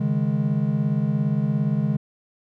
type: chord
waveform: triangle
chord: C# suspended second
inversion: none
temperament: just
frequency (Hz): 138.59 / 155.92 / 207.9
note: C#3 / D#3 / G#3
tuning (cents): 0 / +4 / +2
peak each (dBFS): -22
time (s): 0-1.97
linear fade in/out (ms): 10
effects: none